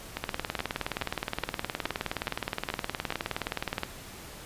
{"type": "two click trains", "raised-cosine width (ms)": 0.3, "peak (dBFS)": [-14, -13], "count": [8, 70], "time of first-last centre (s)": [[0.17, 3.124], [0.24, 3.834]], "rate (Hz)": [2.37, 19.2], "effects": ["pink hiss -45 dBFS RMS until 4.45 s", "resampled to 32000 Hz"]}